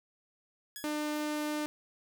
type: tone with exponential decay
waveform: 5% pulse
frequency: 1679 Hz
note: G#6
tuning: 18 cents sharp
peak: -28 dBFS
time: 0.76-1.08 s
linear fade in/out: 1 ms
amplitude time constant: 68 ms
type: tone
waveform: sawtooth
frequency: 300.5 Hz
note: D4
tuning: 40 cents sharp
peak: -28 dBFS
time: 0.84-1.66 s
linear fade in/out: 0 ms
effects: none